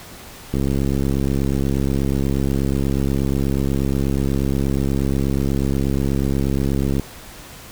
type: click train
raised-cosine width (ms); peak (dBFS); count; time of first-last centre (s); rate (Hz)
3; -8; 442; 0.54-6.997; 68.3
effects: pink hiss -39 dBFS RMS until 7.71 s